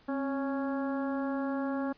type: harmonic tone with a mistuned harmonic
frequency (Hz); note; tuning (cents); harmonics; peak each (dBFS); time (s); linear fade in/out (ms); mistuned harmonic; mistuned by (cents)
277.2; C#4; 0; 1 / 2 / 3 / 4 / 5 / 6; -31 / -37 / -41 / -43 / -45 / -47; 0.08-1.93; 10; 1; -59
effects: pink hiss -62 dBFS RMS until 1.97 s + resampled to 11025 Hz